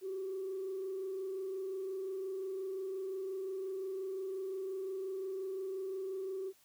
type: tone with frequency modulation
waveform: sine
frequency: 381.9 Hz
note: G4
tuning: 45 cents flat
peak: -36 dBFS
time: 0.01-6.53 s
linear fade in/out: 50 ms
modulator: 25.7 Hz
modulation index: 0.4
effects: tanh soft clip ceiling -32 dBFS + white hiss -67 dBFS RMS until 6.64 s